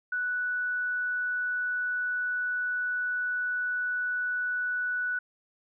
sine tone, 1480 Hz, F#6, in tune, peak -27 dBFS, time 0.12-5.19 s, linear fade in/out 5 ms, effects none

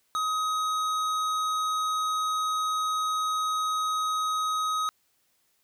triangle tone with hard clipping, 1262 Hz, D#6, 24 cents sharp, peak -27 dBFS, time 0.15-4.89 s, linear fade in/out 0 ms, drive 16 dB, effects white hiss -70 dBFS RMS until 5.63 s

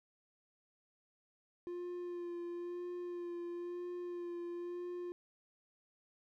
triangle tone with vibrato, 350.2 Hz, F4, 5 cents sharp, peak -38 dBFS, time 1.67-5.12 s, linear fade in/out 0 ms, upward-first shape sine, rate 1 Hz, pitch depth 20 cents each way, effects none

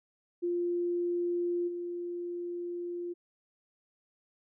sine tone with level steps, 349.2 Hz, F4, in tune, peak -28 / -34 dBFS, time 0.42-3.14 s, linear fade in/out 20 ms, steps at 1.67 s, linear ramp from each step 20 ms, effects none

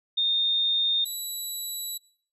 sine / 5% pulse tone pair in turn, 3655 / 3928 Hz, A#7 / B7, -35 / -10 cents, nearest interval minor second, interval 125 cents, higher second, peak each -21 / -22 dBFS, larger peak first, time 0.17-1.05 / 1.05-1.98 s, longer second, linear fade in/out 10 ms, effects noise-tail reverb RT60 0.5 s tail -20 dB re dry + resampled to 32000 Hz

